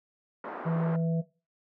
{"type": "band-pass noise", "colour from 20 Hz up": "white", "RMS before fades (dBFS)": -39, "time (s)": [0.44, 0.96], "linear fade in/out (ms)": 2, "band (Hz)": [240, 1300], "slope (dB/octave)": 24}
{"type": "harmonic tone", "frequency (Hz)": 164.81, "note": "E3", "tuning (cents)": 0, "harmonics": [1, 3, 4], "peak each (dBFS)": [-26, -36, -38], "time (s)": [0.65, 1.22], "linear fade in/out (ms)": 20}
{"effects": ["noise-tail reverb RT60 0.3 s tail -18 dB re dry"]}